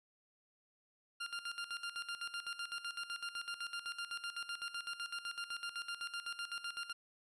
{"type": "tone with tremolo", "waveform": "20% pulse", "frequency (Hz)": 1396.9, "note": "F6", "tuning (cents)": 0, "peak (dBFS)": -34, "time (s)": [1.2, 6.93], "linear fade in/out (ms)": 10, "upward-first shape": "square", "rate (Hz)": 7.9, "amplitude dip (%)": 75, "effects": ["resampled to 22050 Hz"]}